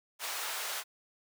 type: high-pass noise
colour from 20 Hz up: pink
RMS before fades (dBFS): -37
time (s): 0.19-0.84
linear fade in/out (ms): 50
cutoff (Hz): 860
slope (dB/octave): 12
effects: high-pass 400 Hz 12 dB/octave